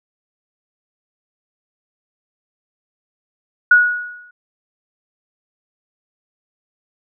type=tone with exponential decay; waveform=sine; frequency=1458 Hz; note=F#6; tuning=26 cents flat; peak=-4 dBFS; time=3.71-4.31 s; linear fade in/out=5 ms; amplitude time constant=130 ms; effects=none